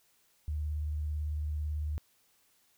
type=tone with vibrato; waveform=sine; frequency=75.5 Hz; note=D2; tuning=48 cents sharp; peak=-31 dBFS; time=0.48-1.98 s; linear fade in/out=0 ms; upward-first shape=sine; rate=18 Hz; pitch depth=30 cents each way; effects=white hiss -69 dBFS RMS until 2.77 s